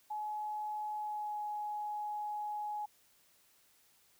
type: tone with pitch glide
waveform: sine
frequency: 847 to 838.7 Hz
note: G#5 to G#5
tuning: +34 to +17 cents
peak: -36 dBFS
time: 0.1-2.86 s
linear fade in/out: 10 ms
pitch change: -17 cents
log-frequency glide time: 0.95-1.39 s
effects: white hiss -68 dBFS RMS until 4.19 s